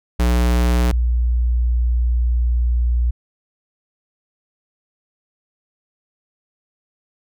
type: tone pair in turn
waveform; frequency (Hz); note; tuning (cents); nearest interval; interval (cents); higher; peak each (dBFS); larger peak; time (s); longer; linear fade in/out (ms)
square / sine; 60.3 / 59.85; B1 / A#1; -41 / +46; unison; 13; first; -14; neither; 0.19-0.92 / 0.92-3.11; second; 10
effects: none